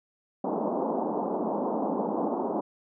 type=band-pass noise; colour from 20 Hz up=pink; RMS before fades=-29 dBFS; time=0.44-2.61 s; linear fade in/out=5 ms; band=200 to 980 Hz; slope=48 dB/octave; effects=none